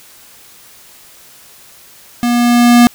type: tone with level ramp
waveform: square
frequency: 240 Hz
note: B3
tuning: 49 cents flat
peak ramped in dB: -12 to -3 dBFS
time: 2.23-2.87 s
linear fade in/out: 0 ms
effects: white hiss -41 dBFS RMS until 2.94 s